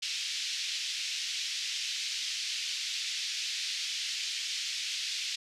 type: band-pass noise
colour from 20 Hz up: white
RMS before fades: -35 dBFS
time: 0.02-5.36 s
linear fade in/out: 10 ms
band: 2400 to 5500 Hz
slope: 24 dB/octave
effects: resampled to 32000 Hz